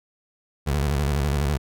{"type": "tone with vibrato", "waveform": "25% pulse", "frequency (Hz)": 71.5, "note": "D2", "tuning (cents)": -46, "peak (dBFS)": -17, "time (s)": [0.66, 1.58], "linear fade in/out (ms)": 20, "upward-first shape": "square", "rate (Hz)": 12, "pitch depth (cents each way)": 110, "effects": []}